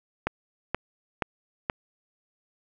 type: click train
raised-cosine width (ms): 0.5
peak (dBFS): -10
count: 4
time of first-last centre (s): 0.27-1.699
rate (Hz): 2.1
effects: none